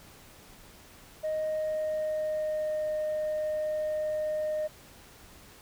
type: tone with pitch glide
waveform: sine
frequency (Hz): 622.3 to 614.4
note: D#5 to D#5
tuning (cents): 0 to -22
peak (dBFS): -26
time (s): 1.23-4.68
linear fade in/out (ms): 20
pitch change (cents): -22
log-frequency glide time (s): 1.43-2.86
effects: tanh soft clip ceiling -26 dBFS + pink hiss -53 dBFS RMS until 5.61 s